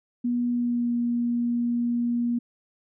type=tone with pitch glide; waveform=sine; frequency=242.1 to 238.5 Hz; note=B3 to A#3; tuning=-34 to +40 cents; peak=-22 dBFS; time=0.24-2.39 s; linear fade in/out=10 ms; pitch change=-26 cents; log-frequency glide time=0.5-0.93 s; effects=none